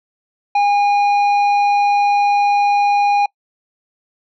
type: tone with tanh clipping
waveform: sine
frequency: 815 Hz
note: G#5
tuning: 33 cents flat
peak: -13 dBFS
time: 0.55-3.26 s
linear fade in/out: 5 ms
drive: 11 dB
effects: noise-tail reverb RT60 0.1 s tail -25 dB re dry + low-pass 4000 Hz 12 dB/octave